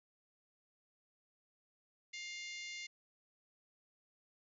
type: harmonic tone with a mistuned harmonic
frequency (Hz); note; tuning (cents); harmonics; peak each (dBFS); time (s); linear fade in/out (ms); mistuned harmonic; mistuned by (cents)
704; F5; +14; 3 / 4 / 5 / 6 / 7 / 8 / 9 / 10; -46 / -52 / -54 / -54 / -56 / -58 / -56 / -59; 2.13-2.87; 10; 7; -18
effects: none